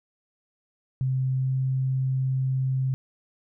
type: tone with pitch glide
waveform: sine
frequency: 130.81 to 131.57 Hz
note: C3 to C3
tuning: 0 to +10 cents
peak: -22 dBFS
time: 1.01-2.94 s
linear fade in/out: 0 ms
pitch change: +10 cents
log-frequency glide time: 1.36-1.51 s
effects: none